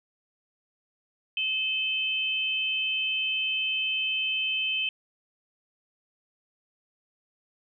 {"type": "tone pair together", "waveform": "sine", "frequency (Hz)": [2588, 3080], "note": ["E7", "G7"], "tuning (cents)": [-32, -31], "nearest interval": "minor third", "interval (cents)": 301, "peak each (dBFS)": -28, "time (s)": [1.37, 4.89], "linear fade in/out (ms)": 2, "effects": []}